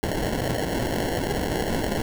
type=noise with sample-and-hold; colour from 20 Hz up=blue; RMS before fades=-26 dBFS; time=0.03-2.02 s; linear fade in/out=0 ms; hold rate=1225 Hz; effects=none